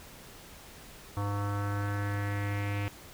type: tone with low-pass filter sweep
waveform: square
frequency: 101.5 Hz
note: G#2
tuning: 39 cents flat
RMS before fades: -32 dBFS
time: 1.17-2.88 s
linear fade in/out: 0 ms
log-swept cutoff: 1100 to 2500 Hz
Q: 3.4
effects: pink hiss -50 dBFS RMS until 3.13 s